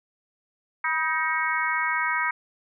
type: harmonic tone with a mistuned harmonic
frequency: 315.1 Hz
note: D#4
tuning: 22 cents sharp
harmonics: 3 / 4 / 5 / 6 / 7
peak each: -29 / -29 / -29 / -29 / -29 dBFS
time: 0.84-2.31 s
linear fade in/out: 5 ms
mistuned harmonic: 3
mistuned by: +44 cents
effects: none